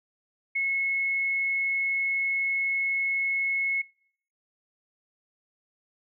sine tone, 2184 Hz, C#7, 26 cents flat, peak -24 dBFS, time 0.55-3.82 s, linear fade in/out 10 ms, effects noise-tail reverb RT60 0.6 s tail -24 dB re dry

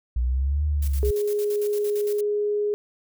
sine exponential two-way sweep, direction up then down, 58.9 to 75.3 to 66.1 Hz, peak -20 dBFS, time 0.16-1.11 s, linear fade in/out 5 ms, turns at 0.65 s
blue noise with tremolo, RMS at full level -38 dBFS, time 0.82-2.21 s, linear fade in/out 5 ms, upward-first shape square, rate 8.8 Hz, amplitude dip 75%
sine tone, 415.3 Hz, G#4, in tune, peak -21 dBFS, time 1.03-2.74 s, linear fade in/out 0 ms
effects none

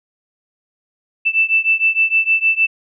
sine beating tone pair, 2649 / 2655.5 Hz, E7 / E7, +8 / +12 cents, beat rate 6.5 Hz, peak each -15 / -16 dBFS, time 1.25-2.67 s, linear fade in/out 20 ms, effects none

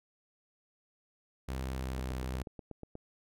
sawtooth tone with pitch glide, 65.3 to 64.07 Hz, C2 to C2, -3 to -36 cents, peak -31 dBFS, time 1.48-2.43 s, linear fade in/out 10 ms, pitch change -33 cents, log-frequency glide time 1.66-2.13 s
click train, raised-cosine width 2 ms, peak -30 dBFS, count 9, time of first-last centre 1.99-2.954 s, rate 8.3 Hz
effects none

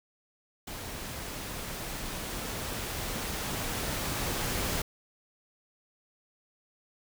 pink noise with level ramp, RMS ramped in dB -40 to -31 dBFS, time 0.67-4.82 s, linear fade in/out 5 ms, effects none

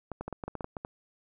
clicks, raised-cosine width 1 ms, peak -22 dBFS, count 11, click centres 0.117 / 0.21 / 0.28 / 0.327 / 0.438 / 0.48 / 0.553 / 0.608 / 0.644 / 0.768 / 0.849 s, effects none

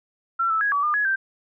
sine tone with pitch steps, 1355 / 1313 / 1658 / 1143 / 1207 / 1681 / 1567 Hz, E6 / E6 / G#6 / D6 / D6 / G#6 / G6, +47 / -7 / -3 / -47 / +47 / +20 / -1 cents, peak -19 dBFS, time 0.39-1.16 s, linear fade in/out 10 ms, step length 110 ms, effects none

